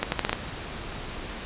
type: accelerating click train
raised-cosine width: 0.3 ms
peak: -7 dBFS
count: 6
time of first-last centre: 0.03-0.33 s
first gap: 91 ms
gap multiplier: 0.79
effects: pink hiss -36 dBFS RMS until 1.45 s + resampled to 8000 Hz

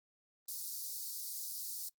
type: high-pass noise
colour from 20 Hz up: white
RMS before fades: -42 dBFS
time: 0.48-1.89 s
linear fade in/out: 5 ms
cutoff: 4300 Hz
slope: 48 dB/octave
effects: noise-tail reverb RT60 0.1 s tail -23 dB re dry + Opus 24 kbps

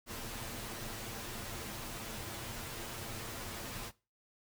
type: noise with comb filter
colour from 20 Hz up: pink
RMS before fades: -43 dBFS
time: 0.06-3.92 s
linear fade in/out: 50 ms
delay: 8.8 ms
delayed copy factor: +0.6
effects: noise-tail reverb RT60 0.3 s tail -20 dB re dry

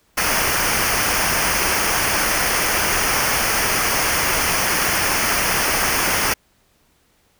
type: noise with comb filter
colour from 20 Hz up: pink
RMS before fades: -19 dBFS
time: 0.17-6.34 s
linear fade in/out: 10 ms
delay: 0.26 ms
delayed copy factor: -0.7
effects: pink hiss -60 dBFS RMS until 7.39 s

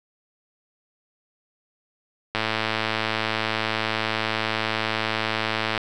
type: click train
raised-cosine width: 0.3 ms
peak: -7 dBFS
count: 378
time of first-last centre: 2.35-5.777 s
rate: 110 Hz
effects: none

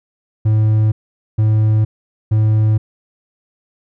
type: tone bursts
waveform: triangle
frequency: 108.3 Hz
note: A2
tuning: 27 cents flat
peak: -8 dBFS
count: 3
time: 0.45-2.78 s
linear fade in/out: 10 ms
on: 470 ms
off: 460 ms
effects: none

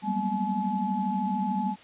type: tone cluster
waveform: sine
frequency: 186.4 / 198.6 / 232 / 244.6 / 855 Hz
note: F#3 / G3 / A#3 / B3 / A5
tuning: +13 / +23 / -8 / -16 / -50 cents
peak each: -35 / -29 / -35 / -36 / -29 dBFS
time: 0.02-1.76 s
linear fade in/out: 50 ms
effects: white hiss -51 dBFS RMS until 1.83 s + resampled to 8000 Hz

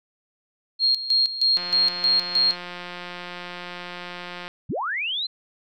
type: tone with tremolo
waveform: sine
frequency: 4242 Hz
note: C8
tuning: 23 cents sharp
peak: -16 dBFS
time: 0.79-2.57 s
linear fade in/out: 50 ms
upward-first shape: square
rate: 3.2 Hz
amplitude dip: 75%
type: click train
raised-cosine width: 0.3 ms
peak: -19 dBFS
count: 516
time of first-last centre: 1.57-4.48 s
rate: 177 Hz
type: linear sweep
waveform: sine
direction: up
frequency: 74.5 to 4186 Hz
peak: -24 dBFS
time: 4.69-5.27 s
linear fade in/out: 10 ms
effects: none

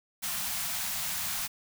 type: band-stop noise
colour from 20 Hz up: white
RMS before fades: -33 dBFS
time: 0.22-1.48 s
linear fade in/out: 20 ms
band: 240 to 630 Hz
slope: 96 dB/octave
effects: none

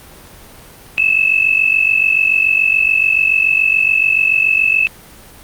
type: tone pair together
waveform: sine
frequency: 2590 / 2637 Hz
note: E7 / E7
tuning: -31 / 0 cents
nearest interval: unison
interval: 31 cents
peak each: -13 dBFS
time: 0.98-4.87 s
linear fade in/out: 0 ms
effects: pink hiss -39 dBFS RMS until 5.43 s + Opus 32 kbps

